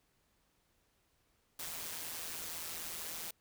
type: noise with amplitude modulation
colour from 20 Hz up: white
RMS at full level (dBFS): -40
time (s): 1.59-3.31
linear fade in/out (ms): 5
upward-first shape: sine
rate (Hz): 164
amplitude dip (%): 65
effects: pink hiss -75 dBFS RMS until 3.4 s